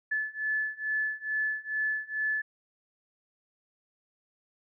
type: beating tone pair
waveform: sine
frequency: 1730 / 1732.3 Hz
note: A6 / A6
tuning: -30 / -27 cents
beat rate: 2.3 Hz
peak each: -32 / -31 dBFS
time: 0.11-2.42 s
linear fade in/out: 10 ms
effects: none